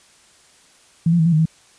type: tone with pitch steps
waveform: sine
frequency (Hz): 165.7 / 172.3 / 160.5 / 170.9 / 155.1 / 160.8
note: E3 / F3 / E3 / F3 / D#3 / E3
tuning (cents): +9 / -23 / -46 / -37 / -5 / -43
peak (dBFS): -12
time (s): 1.06-1.456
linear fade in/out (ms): 5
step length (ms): 66
effects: white hiss -52 dBFS RMS until 1.78 s + resampled to 22050 Hz